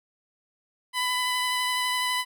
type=tone with vibrato; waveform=15% pulse; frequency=1000 Hz; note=B5; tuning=21 cents sharp; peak=-18 dBFS; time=0.93-2.25 s; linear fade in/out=50 ms; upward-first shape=sine; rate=12 Hz; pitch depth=11 cents each way; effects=none